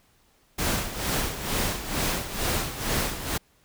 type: noise with tremolo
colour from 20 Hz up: pink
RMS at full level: -25 dBFS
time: 0.58-3.38 s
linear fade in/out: 10 ms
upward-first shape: sine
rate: 2.2 Hz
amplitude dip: 70%
effects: pink hiss -63 dBFS RMS until 3.64 s